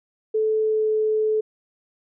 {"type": "tone with pitch glide", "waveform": "sine", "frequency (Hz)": [435.4, 432.6], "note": ["A4", "A4"], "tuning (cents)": [-18, -29], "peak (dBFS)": -18, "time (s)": [0.34, 1.41], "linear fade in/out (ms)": 10, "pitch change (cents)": -11, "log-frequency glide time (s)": [0.61, 0.9], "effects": []}